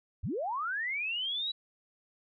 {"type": "linear sweep", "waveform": "sine", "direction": "up", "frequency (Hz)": [50.7, 3951], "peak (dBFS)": -31, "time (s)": [0.23, 1.52], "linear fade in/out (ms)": 10, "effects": []}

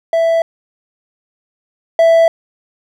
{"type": "tone pair in turn", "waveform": "triangle", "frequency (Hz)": [661, 661], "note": ["E5", "E5"], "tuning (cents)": [5, 5], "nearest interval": "unison", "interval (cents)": 0, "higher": "neither", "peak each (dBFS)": [-8, -4], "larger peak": "second", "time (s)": [[0.13, 0.42], [1.99, 2.28]], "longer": "neither", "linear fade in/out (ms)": 2, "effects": []}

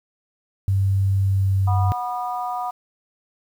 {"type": "tone with pitch glide", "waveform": "sine", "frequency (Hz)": [97.3, 96.52], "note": ["G2", "G2"], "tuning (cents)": [-12, -26], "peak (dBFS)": -16, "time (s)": [0.68, 1.92], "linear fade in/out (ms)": 0, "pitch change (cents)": -14, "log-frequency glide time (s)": [1.2, 1.51]}
{"type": "harmonic tone", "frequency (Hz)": 244.3, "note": "B3", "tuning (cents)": -19, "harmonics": [3, 4, 5], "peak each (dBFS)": [-26, -29, -31], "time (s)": [1.67, 2.71], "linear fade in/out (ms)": 10}
{"effects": ["8-bit"]}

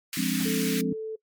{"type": "high-pass noise", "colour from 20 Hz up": "pink", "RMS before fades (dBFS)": -33, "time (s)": [0.13, 0.81], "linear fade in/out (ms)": 0, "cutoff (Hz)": 1700, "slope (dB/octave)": 24}
{"type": "chord", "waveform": "sine", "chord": "D half-diminished seventh", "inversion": "first", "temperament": "equal", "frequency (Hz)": [174.61, 207.7, 261.6, 293.7], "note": ["F3", "Ab3", "C4", "D4"], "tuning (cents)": [0, 0, 0, 0], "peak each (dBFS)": [-30, -30, -28, -33], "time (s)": [0.17, 0.93], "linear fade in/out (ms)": 5}
{"type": "noise with exponential decay", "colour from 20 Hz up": "pink", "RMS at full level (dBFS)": -40, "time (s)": [0.4, 0.61], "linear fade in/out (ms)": 0, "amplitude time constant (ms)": 45}
{"type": "tone", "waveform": "sine", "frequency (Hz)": 439.2, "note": "A4", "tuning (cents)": -3, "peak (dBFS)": -30, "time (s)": [0.45, 1.16], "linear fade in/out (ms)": 10}
{"effects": ["noise-tail reverb RT60 0.1 s tail -21 dB re dry", "MP3 96 kbps"]}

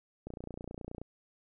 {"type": "click train", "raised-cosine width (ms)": 2, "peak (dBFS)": -28, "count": 23, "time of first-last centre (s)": [0.27, 1.016], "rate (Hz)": 29.5, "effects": []}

